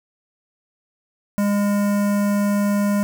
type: tone with notch filter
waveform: square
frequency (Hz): 203.6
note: G#3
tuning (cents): -34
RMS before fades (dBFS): -19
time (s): 1.38-3.03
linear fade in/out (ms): 0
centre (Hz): 3600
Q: 0.65
effects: 8-bit

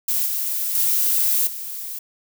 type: noise with level steps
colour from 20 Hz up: violet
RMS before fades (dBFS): -21 / -24 / -19 / -31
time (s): 0.08-1.99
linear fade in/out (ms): 5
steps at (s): 0.26 / 0.75 / 1.47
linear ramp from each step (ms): 2
effects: none

